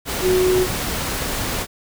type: tone in noise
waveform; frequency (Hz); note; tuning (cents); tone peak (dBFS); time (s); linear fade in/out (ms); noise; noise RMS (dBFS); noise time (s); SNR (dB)
sine; 368.6; F#4; -7; -14; 0.21-0.67; 50; pink; -24; 0.05-1.67; +7
effects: none